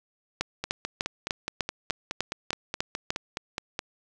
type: two click trains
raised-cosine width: 0.2 ms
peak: -13 / -9 dBFS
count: 16 / 10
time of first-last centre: 0.64-3.791 / 0.41-3.105 s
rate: 4.76 / 3.34 Hz
effects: none